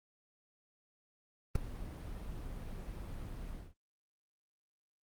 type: noise with ADSR envelope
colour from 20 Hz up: brown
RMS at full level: -25 dBFS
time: 1.55-3.74 s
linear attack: 5 ms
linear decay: 10 ms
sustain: -18 dB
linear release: 220 ms
effects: Opus 32 kbps